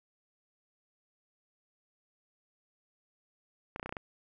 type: clicks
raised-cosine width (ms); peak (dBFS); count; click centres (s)
0.5; -23; 7; 3.761 / 3.797 / 3.829 / 3.86 / 3.893 / 3.925 / 3.968
effects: none